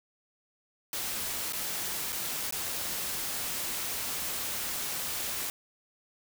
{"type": "noise with dropouts", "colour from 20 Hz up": "white", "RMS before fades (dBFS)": -34, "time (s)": [0.93, 5.5], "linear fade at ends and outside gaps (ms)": 1, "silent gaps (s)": [[1.524, 1.532], [2.122, 2.127], [2.509, 2.524]], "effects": []}